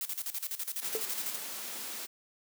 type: noise with tremolo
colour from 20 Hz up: blue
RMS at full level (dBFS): -35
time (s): 0.01-1.36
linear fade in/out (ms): 2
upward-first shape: square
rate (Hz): 12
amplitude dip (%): 80
type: high-pass noise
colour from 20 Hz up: white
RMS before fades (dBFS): -40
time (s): 0.81-2.07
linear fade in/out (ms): 20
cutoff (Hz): 180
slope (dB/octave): 96
type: tone with exponential decay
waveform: triangle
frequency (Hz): 440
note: A4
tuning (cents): 0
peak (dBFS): -26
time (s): 0.95-1.05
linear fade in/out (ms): 1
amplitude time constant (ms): 21
effects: none